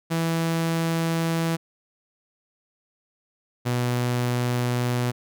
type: tone pair in turn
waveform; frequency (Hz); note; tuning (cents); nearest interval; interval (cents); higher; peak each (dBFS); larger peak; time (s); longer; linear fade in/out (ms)
sawtooth; 164.81 / 122.58; E3 / B2; 0 / -13; perfect fourth; 513; first; -18; neither; 0.1-1.57 / 3.65-5.12; neither; 20
effects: none